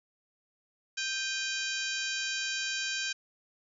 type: harmonic tone with a mistuned harmonic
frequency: 784 Hz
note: G5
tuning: in tune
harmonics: 2 / 3 / 4 / 5 / 6 / 7 / 8 / 9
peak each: -36 / -38 / -39 / -40 / -41 / -41 / -42 / -43 dBFS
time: 0.97-3.13 s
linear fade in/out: 10 ms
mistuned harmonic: 3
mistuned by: +80 cents
effects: none